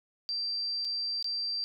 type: tone with dropouts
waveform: sine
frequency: 4699 Hz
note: D8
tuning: in tune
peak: -30 dBFS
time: 0.29-1.64 s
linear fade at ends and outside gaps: 0 ms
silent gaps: 0.847-0.851 / 1.226-1.244 s
effects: none

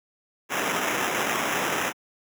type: noise with sample-and-hold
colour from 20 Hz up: violet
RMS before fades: -26 dBFS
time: 0.49-1.93 s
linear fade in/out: 50 ms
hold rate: 4410 Hz
effects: high-pass 200 Hz 12 dB/octave

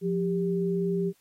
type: tone pair together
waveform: sine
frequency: 176.4 / 395.7 Hz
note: F3 / G4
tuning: +18 / +16 cents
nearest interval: octave + major second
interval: 1398 cents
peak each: -27 dBFS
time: 0.01-1.13 s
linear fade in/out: 50 ms
effects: white hiss -66 dBFS RMS until 1.2 s + AAC 48 kbps

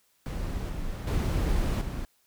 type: noise with level steps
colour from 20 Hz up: brown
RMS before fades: -32 / -34 / -26 / -33 dBFS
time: 0.26-2.05 s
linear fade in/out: 0 ms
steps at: 0.69 / 1.07 / 1.81 s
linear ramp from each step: 5 ms
effects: white hiss -68 dBFS RMS until 2.26 s

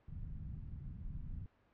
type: low-pass noise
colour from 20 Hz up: pink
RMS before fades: -45 dBFS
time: 0.08-1.46 s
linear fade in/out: 2 ms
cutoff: 170 Hz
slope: 24 dB/octave
effects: pink hiss -72 dBFS RMS until 1.73 s + low-pass 2000 Hz 12 dB/octave

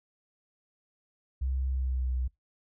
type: tone with pitch glide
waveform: sine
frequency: 65.6 to 63.11 Hz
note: C2 to B1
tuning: +5 to +38 cents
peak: -27 dBFS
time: 1.41-2.28 s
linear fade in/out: 10 ms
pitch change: -67 cents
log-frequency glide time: 1.69-2.13 s
effects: noise-tail reverb RT60 0.2 s tail -25 dB re dry

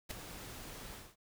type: noise with ADSR envelope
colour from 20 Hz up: pink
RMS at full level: -37 dBFS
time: 0.09-1.16 s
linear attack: 22 ms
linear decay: 3 ms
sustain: -11 dB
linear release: 220 ms
effects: none

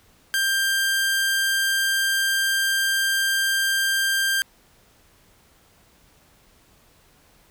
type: tone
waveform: sawtooth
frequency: 1586 Hz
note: G6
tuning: 20 cents sharp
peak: -16 dBFS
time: 0.34-4.42 s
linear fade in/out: 0 ms
effects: pink hiss -57 dBFS RMS until 7.5 s

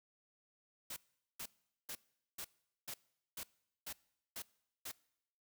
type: noise bursts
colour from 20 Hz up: white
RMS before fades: -45 dBFS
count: 9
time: 0.9-4.916 s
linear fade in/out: 5 ms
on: 64 ms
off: 430 ms
effects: noise-tail reverb RT60 0.8 s tail -23 dB re dry

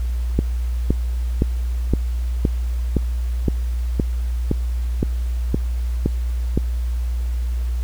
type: click train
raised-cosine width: 3 ms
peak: -4 dBFS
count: 13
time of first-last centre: 0.39-6.576 s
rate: 1.94 Hz
effects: added 60 Hz sine -19 dBFS peak until 7.83 s + pink hiss -45 dBFS RMS until 7.83 s

